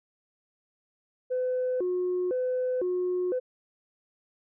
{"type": "tone with vibrato", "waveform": "sine", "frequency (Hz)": 428, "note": "A4", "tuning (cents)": -48, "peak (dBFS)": -24, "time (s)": [1.3, 3.4], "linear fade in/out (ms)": 20, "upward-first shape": "square", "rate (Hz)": 0.99, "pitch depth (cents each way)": 290, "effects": ["tanh soft clip ceiling -22 dBFS"]}